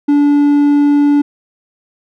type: tone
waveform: triangle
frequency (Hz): 289.1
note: D4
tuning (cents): -27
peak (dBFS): -5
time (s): 0.08-1.22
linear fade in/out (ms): 10
effects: none